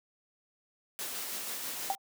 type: noise with tremolo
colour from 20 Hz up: white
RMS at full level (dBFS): -37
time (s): 0.99-1.95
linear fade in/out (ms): 0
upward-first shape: sine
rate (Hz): 6.2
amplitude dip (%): 25
type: tone with exponential decay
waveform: sine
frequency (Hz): 784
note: G5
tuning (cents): 0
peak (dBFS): -23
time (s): 1.9-1.98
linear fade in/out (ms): 1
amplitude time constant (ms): 17
effects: high-pass 200 Hz 12 dB/octave